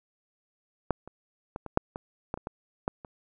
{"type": "clicks", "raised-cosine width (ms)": 1, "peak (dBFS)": [-10, -29, -21, -24, -6, -21, -16, -25, -20, -13, -28], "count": 11, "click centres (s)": [0.907, 1.076, 1.561, 1.663, 1.774, 1.959, 2.341, 2.375, 2.471, 2.879, 3.048], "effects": []}